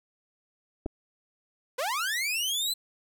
clicks, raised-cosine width 2 ms, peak -20 dBFS, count 2, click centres 0.86 / 0.863 s
sawtooth linear sweep, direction up, 466.2 to 4100 Hz, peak -24 dBFS, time 1.78-2.74 s, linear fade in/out 10 ms
effects none

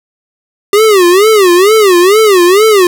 square tone with vibrato, 392 Hz, G4, in tune, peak -4 dBFS, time 0.73-2.87 s, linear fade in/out 2 ms, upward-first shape sine, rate 2.2 Hz, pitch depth 210 cents each way, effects 7-bit

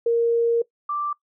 sine tone pair in turn, 466.2 / 1174.8 Hz, A#4 / D6, 0 / 0 cents, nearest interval octave + major third, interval 1600 cents, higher second, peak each -16 / -23 dBFS, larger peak first, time 0.06-0.62 / 0.89-1.13 s, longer first, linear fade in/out 5 ms, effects noise-tail reverb RT60 0.1 s tail -20 dB re dry

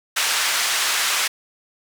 pink band-pass noise, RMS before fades -21 dBFS, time 0.16-1.28 s, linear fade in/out 10 ms, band 1400 to 9800 Hz, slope 12 dB/octave, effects none

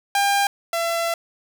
sawtooth tone pair in turn, 801 / 673.6 Hz, G5 / E5, +37 / +37 cents, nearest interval minor third, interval 300 cents, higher first, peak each -13 / -17 dBFS, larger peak first, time 0.15-0.47 / 0.73-1.14 s, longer second, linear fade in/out 2 ms, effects none

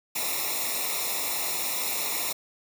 white noise with comb filter, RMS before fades -29 dBFS, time 0.15-2.33 s, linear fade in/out 10 ms, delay 0.64 ms, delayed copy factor -1, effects none

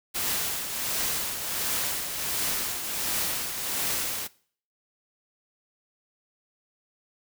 white noise with tremolo, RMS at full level -27 dBFS, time 0.14-4.28 s, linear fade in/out 20 ms, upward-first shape triangle, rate 1.4 Hz, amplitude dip 55%, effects noise-tail reverb RT60 0.5 s tail -21 dB re dry

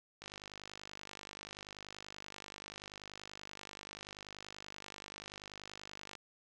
click train, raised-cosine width 0.2 ms, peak -29 dBFS, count 300, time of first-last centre 0.22-6.153 s, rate 50.4 Hz, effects none

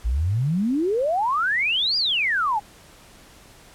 sine exponential two-way sweep, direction up then down, 52.8 to 4978 to 794 Hz, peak -19 dBFS, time 0.04-2.6 s, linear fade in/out 20 ms, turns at 1.97 s, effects pink hiss -49 dBFS RMS until 3.74 s + low-pass 12000 Hz 12 dB/octave

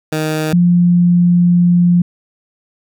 15% pulse / sine tone pair in turn, 155.56 / 175.22 Hz, D#3 / F3, 0 / +6 cents, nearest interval major second, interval 206 cents, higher second, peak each -9 / -7 dBFS, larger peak second, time 0.12-0.53 / 0.53-2.02 s, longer second, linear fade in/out 5 ms, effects none

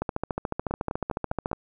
two click trains, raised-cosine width 1 ms, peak -13 / -15 dBFS, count 22 / 5, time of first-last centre 0.02-1.531 / 0.71-1.515 s, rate 13.9 / 4.97 Hz, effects none

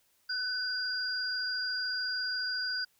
sine tone pair together, 1500 / 4813 Hz, F#6 / D8, +23 / +42 cents, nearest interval octave + minor sixth, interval 2019 cents, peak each -34 / -33 dBFS, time 0.29-2.85 s, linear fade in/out 10 ms, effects white hiss -70 dBFS RMS until 2.99 s

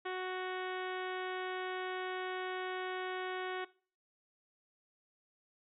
harmonic tone, 370 Hz, F#4, in tune, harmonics 1 / 2 / 3 / 4 / 5 / 6 / 7 / 8 / 9 / 10, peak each -39 / -43 / -45 / -46 / -47 / -51 / -56 / -54 / -54 / -59 dBFS, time 0.05-3.65 s, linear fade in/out 10 ms, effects noise-tail reverb RT60 0.4 s tail -20 dB re dry

